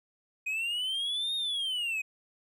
triangle linear two-way sweep, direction up then down, 2489 to 3729 to 2489 Hz, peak -28 dBFS, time 0.46-2.02 s, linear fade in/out 10 ms, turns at 1.35 s, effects none

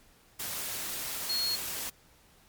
sine tone in noise, 4305 Hz, C8, 49 cents sharp, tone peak -28 dBFS, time 1.29-1.56 s, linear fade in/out 10 ms, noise white, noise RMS -36 dBFS, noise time 0.39-1.9 s, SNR +5 dB, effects pink hiss -61 dBFS RMS until 2.48 s + MP3 96 kbps

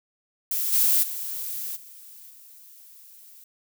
violet noise with level steps, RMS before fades -26 / -20 / -32 / -46 / -49 dBFS, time 0.51-3.44 s, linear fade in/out 2 ms, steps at 0.72 / 1.02 / 1.75 / 2.29 s, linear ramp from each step 20 ms, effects none

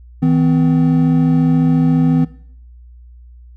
triangle tone pair together, 160.51 / 254.8 Hz, E3 / C4, -46 / -46 cents, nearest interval minor sixth, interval 800 cents, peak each -11 dBFS, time 0.22-2.25 s, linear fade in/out 10 ms, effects noise-tail reverb RT60 0.6 s tail -18 dB re dry + added 60 Hz sine -37 dBFS peak until 3.56 s

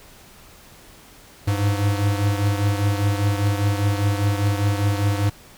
square beating tone pair, 100.5 / 105.5 Hz, G2 / G#2, +44 / +28 cents, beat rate 5 Hz, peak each -20 / -25 dBFS, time 1.47-5.3 s, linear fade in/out 10 ms, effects pink hiss -47 dBFS RMS until 5.57 s

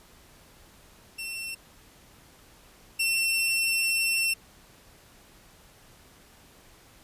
sawtooth tone pair in turn, 2703 / 2703 Hz, E7 / E7, +43 / +43 cents, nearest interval unison, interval 0 cents, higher neither, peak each -30 / -20 dBFS, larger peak second, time 1.18-1.55 / 2.99-4.34 s, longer second, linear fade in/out 10 ms, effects pink hiss -55 dBFS RMS until 7.03 s + resampled to 32000 Hz

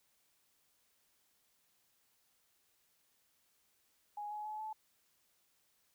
sine tone with pitch steps, 830.6 / 842.7 / 854.9 / 867.4 Hz, G#5 / G#5 / G#5 / A5, 0 / +25 / +50 / -25 cents, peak -40 dBFS, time 4.17-4.73 s, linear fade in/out 5 ms, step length 140 ms, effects white hiss -75 dBFS RMS until 5.94 s

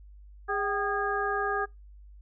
harmonic tone with a mistuned harmonic, 408.7 Hz, G#4, 28 cents flat, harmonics 1 / 2 / 3 / 4, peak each -32 / -32 / -32 / -32 dBFS, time 0.48-1.66 s, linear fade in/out 20 ms, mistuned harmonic 2, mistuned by -90 cents, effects noise-tail reverb RT60 0.2 s tail -24 dB re dry + added 50 Hz sine -47 dBFS peak until 2.21 s

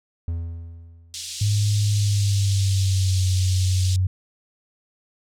triangle tone with exponential decay, 83.8 Hz, E2, 29 cents sharp, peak -20 dBFS, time 0.28-1.53 s, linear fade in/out 0 ms, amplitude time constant 270 ms
pink band-pass noise, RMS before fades -33 dBFS, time 1.14-3.96 s, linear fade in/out 0 ms, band 3500 to 8600 Hz, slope 24 dB/octave
sine tone with pitch glide, 103.83 to 93.04 Hz, G#2 to F#2, 0 to +10 cents, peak -17 dBFS, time 1.41-4.07 s, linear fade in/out 5 ms, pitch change -190 cents, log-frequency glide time 1.9-3.25 s
effects none

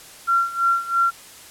sine tone with tremolo, 1370 Hz, F6, 34 cents flat, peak -14 dBFS, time 0.27-1.11 s, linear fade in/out 20 ms, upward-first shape sine, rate 3 Hz, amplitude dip 85%, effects white hiss -43 dBFS RMS until 1.5 s + low-pass 12000 Hz 12 dB/octave

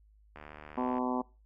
click train, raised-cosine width 0.5 ms, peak -31 dBFS, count 48, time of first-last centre 0.36-0.982 s, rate 75.6 Hz
harmonic tone, 125.9 Hz, B2, 34 cents sharp, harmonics 2 / 3 / 4 / 5 / 6 / 7 / 8 / 9, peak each -32 / -39 / -41 / -41 / -40 / -38 / -39 / -44 dBFS, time 0.77-1.22 s, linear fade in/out 10 ms
effects noise-tail reverb RT60 0.3 s tail -22 dB re dry + added 52 Hz sine -59 dBFS peak until 1.45 s

